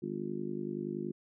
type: harmonic tone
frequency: 50.6 Hz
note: G#1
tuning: 44 cents flat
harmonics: 3 / 4 / 5 / 6 / 7 / 8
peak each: -44 / -40 / -42 / -46 / -38 / -48 dBFS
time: 0.02-1.12 s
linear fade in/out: 10 ms
effects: none